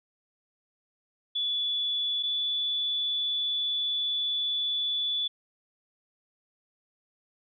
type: tone pair in turn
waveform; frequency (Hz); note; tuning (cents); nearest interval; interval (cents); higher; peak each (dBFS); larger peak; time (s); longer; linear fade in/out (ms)
sine; 3437 / 3455; A7 / A7; -41 / -32; unison; 9; second; -26; neither; 1.35-2.23 / 2.23-5.28; second; 10
effects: none